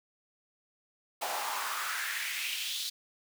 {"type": "noise with high-pass filter sweep", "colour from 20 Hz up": "pink", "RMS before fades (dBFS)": -35, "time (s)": [1.21, 2.9], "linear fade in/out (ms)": 10, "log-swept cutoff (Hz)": [680, 4000], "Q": 3.3, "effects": []}